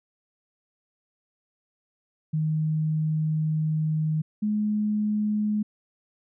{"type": "tone pair in turn", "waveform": "sine", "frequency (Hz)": [155.8, 210.9], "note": ["D#3", "G#3"], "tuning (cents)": [3, 27], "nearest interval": "perfect fourth", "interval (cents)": 524, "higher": "second", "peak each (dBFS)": -22, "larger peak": "neither", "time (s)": [[2.33, 4.22], [4.42, 5.63]], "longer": "first", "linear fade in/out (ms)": 10, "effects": []}